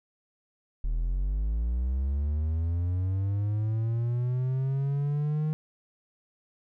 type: linear sweep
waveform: triangle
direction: up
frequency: 37.31 to 155.56 Hz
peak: -23 dBFS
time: 0.84-5.53 s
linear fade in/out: 0 ms
effects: none